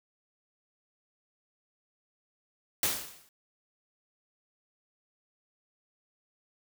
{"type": "noise with exponential decay", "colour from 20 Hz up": "white", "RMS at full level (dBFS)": -25, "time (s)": [2.83, 3.29], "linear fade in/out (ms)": 2, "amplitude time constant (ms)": 100, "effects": []}